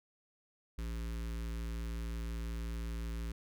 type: tone with notch filter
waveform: square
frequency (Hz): 56.6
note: A1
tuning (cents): +50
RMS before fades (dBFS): -39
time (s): 0.78-3.32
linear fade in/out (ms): 5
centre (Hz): 710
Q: 1.1
effects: none